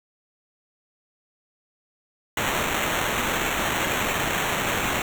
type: noise with sample-and-hold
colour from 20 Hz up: white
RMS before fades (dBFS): -25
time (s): 2.37-5.02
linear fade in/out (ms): 2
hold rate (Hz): 4900
effects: none